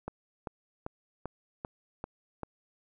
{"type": "click train", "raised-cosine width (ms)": 1, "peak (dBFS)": -22, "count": 7, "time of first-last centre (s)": [0.08, 2.433], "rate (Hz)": 2.55, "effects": []}